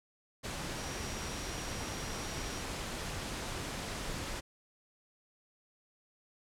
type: tone in noise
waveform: sine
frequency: 5680 Hz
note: F8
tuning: 28 cents sharp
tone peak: -49 dBFS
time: 0.76-2.62 s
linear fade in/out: 20 ms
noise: pink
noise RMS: -39 dBFS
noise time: 0.43-4.41 s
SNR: -13 dB
effects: low-pass 9000 Hz 12 dB/octave